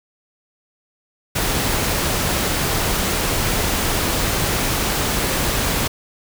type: noise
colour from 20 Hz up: pink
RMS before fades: -20 dBFS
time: 1.35-5.88 s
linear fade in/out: 10 ms
effects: none